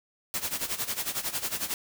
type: noise with tremolo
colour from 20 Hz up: white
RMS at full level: -29 dBFS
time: 0.34-1.74 s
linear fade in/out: 0 ms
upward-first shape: sine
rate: 11 Hz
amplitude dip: 80%
effects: none